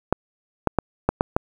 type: clicks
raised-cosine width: 1 ms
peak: -3 dBFS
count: 6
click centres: 0.126 / 0.673 / 0.787 / 1.09 / 1.209 / 1.365 s
effects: 7-bit